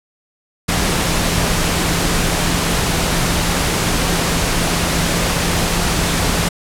sine tone in noise, 169.9 Hz, F3, 47 cents flat, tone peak -23 dBFS, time 0.68-6.49 s, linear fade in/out 10 ms, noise pink, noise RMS -17 dBFS, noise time 0.68-6.49 s, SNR -9 dB, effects low-pass 11000 Hz 12 dB/octave

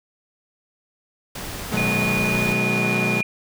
pink noise, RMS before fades -32 dBFS, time 1.35-2.53 s, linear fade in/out 5 ms
sawtooth chord, G# minor seventh, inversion first, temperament equal with one note detuned, 123.47 / 155.56 / 185 / 213.1 Hz, B2 / D#3 / F#3 / G#3, 0 / 0 / 0 / +45 cents, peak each -23 / -27 / -22 / -21 dBFS, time 1.71-3.22 s, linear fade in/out 20 ms
sine tone with pitch glide, 2452 to 2436 Hz, D#7 to D#7, -26 to -37 cents, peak -22 dBFS, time 1.77-3.23 s, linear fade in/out 2 ms, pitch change -11 cents, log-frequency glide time 2.55-3.09 s
effects none

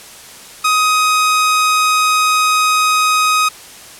sawtooth tone, 1256 Hz, D#6, 16 cents sharp, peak -7 dBFS, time 0.64-3.49 s, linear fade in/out 10 ms, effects white hiss -36 dBFS RMS until 3.99 s + low-pass 11000 Hz 12 dB/octave

